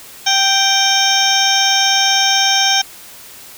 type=harmonic tone with a mistuned harmonic; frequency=784 Hz; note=G5; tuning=in tune; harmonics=1 / 2 / 3 / 4 / 5 / 7 / 8; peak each=-18 / -20 / -22 / -17 / -19 / -17 / -20 dBFS; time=0.26-2.82 s; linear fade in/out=10 ms; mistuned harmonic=5; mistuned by=-92 cents; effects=white hiss -37 dBFS RMS until 3.57 s